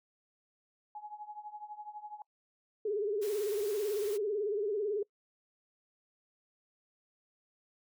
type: tone with tremolo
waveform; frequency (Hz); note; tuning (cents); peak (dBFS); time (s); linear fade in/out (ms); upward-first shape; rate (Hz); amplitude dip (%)
sine; 841; G#5; +22; -39; 0.95-2.22; 2; triangle; 12; 90
type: tone with vibrato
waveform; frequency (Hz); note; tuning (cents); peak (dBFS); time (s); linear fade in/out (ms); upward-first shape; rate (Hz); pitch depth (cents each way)
sine; 415.3; G#4; 0; -30; 2.85-5.03; 5; sine; 18; 100
type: band-stop noise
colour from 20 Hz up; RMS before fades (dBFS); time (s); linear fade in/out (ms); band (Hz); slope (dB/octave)
white; -47; 3.21-4.18; 20; 100 to 230; 96
effects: noise-tail reverb RT60 0.1 s tail -25 dB re dry